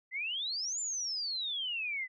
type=exponential two-way sweep; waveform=sine; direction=up then down; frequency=1979 to 7260 to 1979 Hz; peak=-33 dBFS; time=0.11-2.08 s; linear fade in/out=50 ms; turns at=0.8 s; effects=none